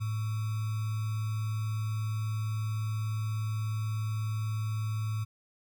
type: tone with sample-and-hold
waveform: sine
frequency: 108.2 Hz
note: A2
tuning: 29 cents flat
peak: -29 dBFS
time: 0-5.25 s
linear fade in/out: 20 ms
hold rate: 1225 Hz
effects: none